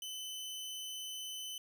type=tone; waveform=sawtooth; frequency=3032 Hz; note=F#7; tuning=42 cents sharp; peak=-38 dBFS; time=0.02-1.58 s; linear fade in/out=2 ms; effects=none